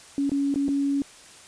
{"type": "tone with dropouts", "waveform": "sine", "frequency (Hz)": 280, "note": "C#4", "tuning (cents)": 18, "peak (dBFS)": -21, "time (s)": [0.18, 1.02], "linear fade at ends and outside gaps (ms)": 1, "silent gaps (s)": [[0.295, 0.317], [0.542, 0.558], [0.682, 0.688]], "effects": ["white hiss -48 dBFS RMS until 1.47 s", "resampled to 22050 Hz"]}